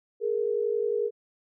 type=tone pair together; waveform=sine; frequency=417.7 / 468.9 Hz; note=G#4 / A#4; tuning=+10 / +10 cents; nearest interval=major second; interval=200 cents; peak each=-27 dBFS; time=0.2-1.11 s; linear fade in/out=50 ms; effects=none